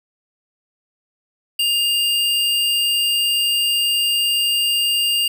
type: tone pair together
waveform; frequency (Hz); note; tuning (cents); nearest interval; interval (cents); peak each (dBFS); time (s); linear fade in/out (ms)
square; 2819 / 4741; F7 / D8; +16 / +16; major sixth; 900; -17 / -26; 1.59-5.28; 5
effects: none